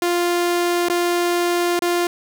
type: tone with dropouts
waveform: sawtooth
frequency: 349.2 Hz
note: F4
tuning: in tune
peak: -13 dBFS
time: 0.02-2.07 s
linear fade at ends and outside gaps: 2 ms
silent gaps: 0.886-0.898 / 1.792-1.821 s
effects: none